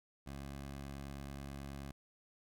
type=tone with vibrato; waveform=15% pulse; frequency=69.3 Hz; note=C#2; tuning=in tune; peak=-38 dBFS; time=0.26-1.92 s; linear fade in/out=10 ms; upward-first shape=sine; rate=19 Hz; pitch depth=19 cents each way; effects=none